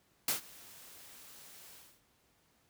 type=noise with ADSR envelope; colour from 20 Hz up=white; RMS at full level=-30 dBFS; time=0.28-2.01 s; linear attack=3 ms; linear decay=120 ms; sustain=-24 dB; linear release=280 ms; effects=pink hiss -71 dBFS RMS until 2.69 s + high-pass 60 Hz 12 dB/octave